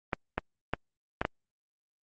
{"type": "clicks", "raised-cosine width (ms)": 0.5, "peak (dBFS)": -12, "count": 5, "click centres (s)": [0.132, 0.38, 0.736, 1.215, 1.251], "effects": ["Opus 24 kbps"]}